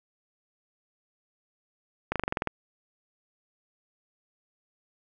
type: slowing click train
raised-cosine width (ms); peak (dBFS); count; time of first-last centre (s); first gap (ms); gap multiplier
0.5; -12; 9; 2.12-2.473; 37; 1.05
effects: none